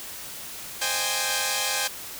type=chord; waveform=5% pulse; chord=Ab major seventh; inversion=first; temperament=equal with one note detuned; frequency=523.3 / 615.5 / 784 / 830.6 Hz; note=C5 / Eb5 / G5 / Ab5; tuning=0 / -19 / 0 / 0 cents; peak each=-19 / -22 / -18 / -16 dBFS; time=0.81-1.88 s; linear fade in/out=10 ms; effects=white hiss -38 dBFS RMS until 2.19 s